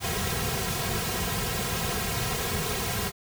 pink noise with comb filter, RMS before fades -29 dBFS, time 0-3.12 s, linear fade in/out 50 ms, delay 3.4 ms, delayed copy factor -0.9, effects none

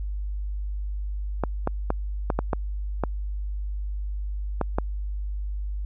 clicks, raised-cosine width 1 ms, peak -9 dBFS, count 9, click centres 1.437 / 1.674 / 1.904 / 2.302 / 2.39 / 2.532 / 3.037 / 4.613 / 4.785 s, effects added 50 Hz sine -27 dBFS peak until 5.85 s

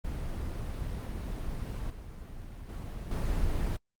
brown noise with level steps, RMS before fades -35 / -43 / -38 / -30 dBFS, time 0.04-3.77 s, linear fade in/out 10 ms, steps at 1.9 / 2.69 / 3.11 s, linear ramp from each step 2 ms, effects noise-tail reverb RT60 0.1 s tail -26 dB re dry + Opus 24 kbps

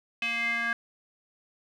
square tone with band-pass filter sweep, 233.1 Hz, A#3, in tune, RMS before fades -29 dBFS, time 0.22-0.73 s, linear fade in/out 2 ms, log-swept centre 2600 to 1700 Hz, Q 6.8, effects none

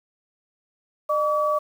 sine tone pair together, 606 / 1144 Hz, D#5 / D6, -46 / -46 cents, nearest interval major seventh, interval 1100 cents, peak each -22 dBFS, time 1.09-1.59 s, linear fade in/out 10 ms, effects 8-bit

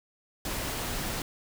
pink noise, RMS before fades -33 dBFS, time 0.45-1.22 s, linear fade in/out 2 ms, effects none

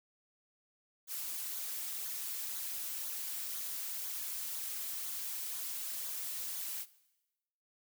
blue noise with flanger, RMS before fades -40 dBFS, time 1.07-6.86 s, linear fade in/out 50 ms, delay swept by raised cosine 0.37 to 5.27 ms, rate 2 Hz, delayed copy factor -0.5, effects noise-tail reverb RT60 1.0 s tail -19 dB re dry

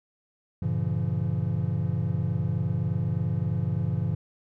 triangle chord, G diminished seventh, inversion none, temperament just, 98 / 117.6 / 141.12 / 169.34 Hz, G2 / Bb2 / Db3 / Fb3, 0 / +16 / +31 / +47 cents, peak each -28 dBFS, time 0.62-4.15 s, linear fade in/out 5 ms, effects none

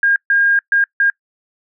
sine tone bursts at uneven times, 1617 Hz, G#6, 47 cents flat, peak -10 dBFS, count 4, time 0.03-0.16 / 0.3-0.59 / 0.72-0.84 / 1-1.1 s, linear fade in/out 2 ms, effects noise-tail reverb RT60 0.1 s tail -26 dB re dry

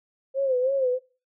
sine tone with vibrato, 523.3 Hz, C5, in tune, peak -20 dBFS, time 0.34-0.99 s, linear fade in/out 50 ms, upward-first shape sine, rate 3.1 Hz, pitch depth 91 cents each way, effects noise-tail reverb RT60 0.3 s tail -17 dB re dry

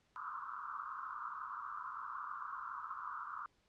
white band-pass noise, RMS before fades -45 dBFS, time 0.16-3.46 s, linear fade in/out 0 ms, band 1000 to 1400 Hz, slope 96 dB/octave, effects pink hiss -75 dBFS RMS until 3.68 s + low-pass 6000 Hz 12 dB/octave

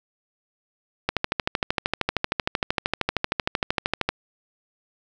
click train, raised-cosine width 0.3 ms, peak -5 dBFS, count 40, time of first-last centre 1.09-4.09 s, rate 13 Hz, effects none

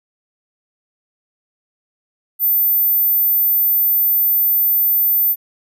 sine tone, 14080 Hz, A9, in tune, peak -12 dBFS, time 2.39-5.36 s, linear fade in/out 50 ms, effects none

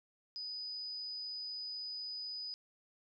sine tone, 4978 Hz, D#8, in tune, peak -40 dBFS, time 0.36-2.54 s, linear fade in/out 0 ms, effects none

